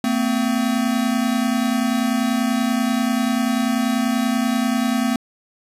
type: tone pair together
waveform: square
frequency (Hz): 225.7 / 256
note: A3 / C4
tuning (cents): +44 / -38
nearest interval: major second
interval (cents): 218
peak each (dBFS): -21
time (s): 0.04-5.16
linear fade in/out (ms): 2
effects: resampled to 32000 Hz